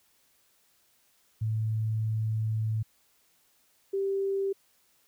sine tone pair in turn, 109.9 / 391.6 Hz, A2 / G4, -2 / -2 cents, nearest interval octave + minor seventh, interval 2200 cents, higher second, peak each -26 dBFS, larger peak neither, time 1.41-2.83 / 3.93-4.53 s, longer first, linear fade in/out 10 ms, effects white hiss -67 dBFS RMS until 5.07 s

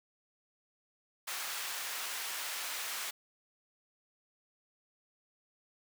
pink high-pass noise, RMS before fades -39 dBFS, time 1.27-3.11 s, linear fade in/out 10 ms, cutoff 1200 Hz, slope 12 dB/octave, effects none

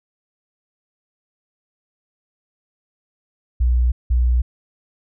sine tone pair in turn, 61 / 61 Hz, B1 / B1, -21 / -21 cents, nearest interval unison, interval 0 cents, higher neither, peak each -13 dBFS, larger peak neither, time 3.6-3.92 / 4.1-4.42 s, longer neither, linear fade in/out 10 ms, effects none

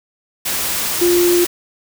sine tone in noise, 350.3 Hz, F4, 5 cents sharp, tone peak -11 dBFS, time 1.01-1.45 s, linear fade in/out 10 ms, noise white, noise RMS -20 dBFS, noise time 0.45-1.47 s, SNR +6 dB, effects none

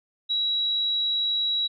sine tone, 3883 Hz, B7, 30 cents flat, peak -22 dBFS, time 0.29-1.68 s, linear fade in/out 20 ms, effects none

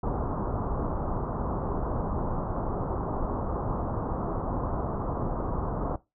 pink low-pass noise, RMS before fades -30 dBFS, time 0.03-5.96 s, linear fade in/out 5 ms, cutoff 1200 Hz, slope 48 dB/octave, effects noise-tail reverb RT60 0.2 s tail -17 dB re dry

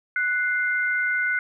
sine tone pair together, 1480.7 / 2094 Hz, F#6 / C7, +1 / +1 cents, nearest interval tritone, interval 600 cents, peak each -22 / -26 dBFS, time 0.16-1.39 s, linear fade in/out 2 ms, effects none

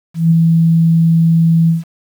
sine tone with ADSR envelope, 164.81 Hz, E3, in tune, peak -5 dBFS, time 0.14-1.84 s, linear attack 170 ms, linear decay 14 ms, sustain -2 dB, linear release 150 ms, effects 7-bit

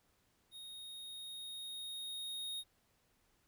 square tone with level ramp, 3729 Hz, A#7, in tune, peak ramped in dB -49 to -40 dBFS, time 0.51-2.64 s, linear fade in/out 50 ms, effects pink hiss -75 dBFS RMS until 3.47 s

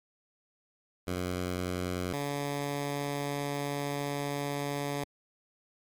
10% pulse tone pair in turn, 90.2 / 142.92 Hz, F#2 / D3, -44 / -47 cents, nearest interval minor sixth, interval 797 cents, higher second, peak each -23 dBFS, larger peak neither, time 1.07-2.13 / 2.13-5.04 s, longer second, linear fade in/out 5 ms, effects MP3 96 kbps

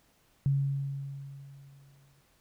sine tone with exponential decay, 138.59 Hz, C#3, in tune, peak -22 dBFS, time 0.46-2.21 s, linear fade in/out 0 ms, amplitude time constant 380 ms, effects pink hiss -67 dBFS RMS until 2.4 s

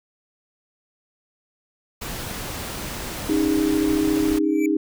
pink noise, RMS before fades -31 dBFS, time 2.01-4.39 s, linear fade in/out 10 ms
sine chord, C# suspended second, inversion none, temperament equal with one note detuned, 277.2 / 311.1 / 405.4 Hz, C#4 / D#4 / G#4, 0 / 0 / -42 cents, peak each -25 / -19 / -25 dBFS, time 3.29-4.77 s, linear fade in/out 5 ms
square tone with exponential growth, 2317 Hz, D7, 24 cents flat, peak -28 dBFS, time 4.43-4.66 s, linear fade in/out 2 ms, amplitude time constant 49 ms
effects none

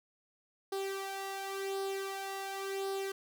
sawtooth tone with flanger, 389.9 Hz, G4, 9 cents flat, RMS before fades -38 dBFS, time 0.72-3.12 s, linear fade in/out 5 ms, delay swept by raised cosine 0.21 to 1.51 ms, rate 0.92 Hz, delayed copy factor +0.6, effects none

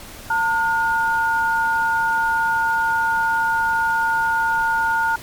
sine tone pair together, 904.5 / 1434 Hz, A5 / F6, +48 / +45 cents, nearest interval minor sixth, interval 797 cents, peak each -19 dBFS, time 0.3-5.16 s, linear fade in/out 5 ms, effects pink hiss -38 dBFS RMS until 5.22 s + MP3 96 kbps

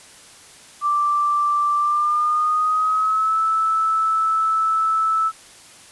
sine tone with pitch glide, 1174.7 to 1311 Hz, D6 to E6, 0 to -10 cents, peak -16 dBFS, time 0.81-5.32 s, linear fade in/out 50 ms, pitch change +190 cents, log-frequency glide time 1.77-3.39 s, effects white hiss -45 dBFS RMS until 5.91 s + resampled to 24000 Hz

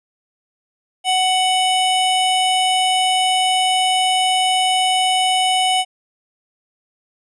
square tone pair together, 744 / 2976 Hz, F#5 / F#7, +9 / +9 cents, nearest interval 2 octaves, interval 2400 cents, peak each -17 / -19 dBFS, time 1.04-5.85 s, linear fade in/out 50 ms, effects resampled to 24000 Hz

